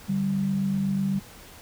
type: tone pair together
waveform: sine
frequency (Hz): 146.83 / 194.92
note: D3 / G3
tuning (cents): 0 / -10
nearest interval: perfect fourth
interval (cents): 490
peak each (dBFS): -31 / -23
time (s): 0.08-1.2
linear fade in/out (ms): 20
effects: pink hiss -47 dBFS RMS until 1.61 s